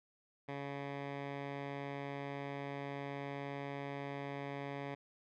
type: tone with low-pass filter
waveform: 10% pulse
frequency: 140.6 Hz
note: C#3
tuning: 25 cents sharp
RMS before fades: -43 dBFS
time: 0.48-4.95 s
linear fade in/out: 10 ms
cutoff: 2400 Hz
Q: 1.2
effects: none